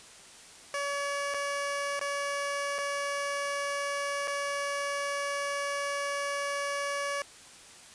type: tone with dropouts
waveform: 15% pulse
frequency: 567 Hz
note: C#5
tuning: 39 cents sharp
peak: -24 dBFS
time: 0.74-7.22 s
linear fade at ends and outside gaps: 1 ms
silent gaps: 1.34-1.344 / 1.994-2.012 / 2.783-2.786 / 4.274-4.279 s
effects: white hiss -51 dBFS RMS until 7.94 s + resampled to 22050 Hz